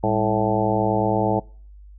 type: harmonic tone with a mistuned harmonic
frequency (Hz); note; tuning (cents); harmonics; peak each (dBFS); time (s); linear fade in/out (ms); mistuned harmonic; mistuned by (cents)
109; A2; -16; 1 / 2 / 3 / 4 / 5 / 6 / 7 / 8; -26 / -26 / -26 / -26 / -26 / -26 / -26 / -26; 0.03-1.4; 10; 2; -130
effects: noise-tail reverb RT60 0.5 s tail -26 dB re dry + added 50 Hz sine -41 dBFS peak until 1.98 s